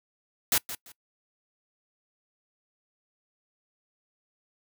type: noise with echo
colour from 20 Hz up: white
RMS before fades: -23 dBFS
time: 0.52-0.58 s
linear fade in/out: 2 ms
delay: 170 ms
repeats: 2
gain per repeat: -13 dB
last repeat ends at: 0.92 s
effects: noise-tail reverb RT60 0.1 s tail -23 dB re dry